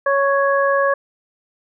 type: harmonic tone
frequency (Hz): 555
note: C#5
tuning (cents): +2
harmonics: 1 / 2 / 3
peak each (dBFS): -16 / -19 / -21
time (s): 0.06-0.94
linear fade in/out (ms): 5
effects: none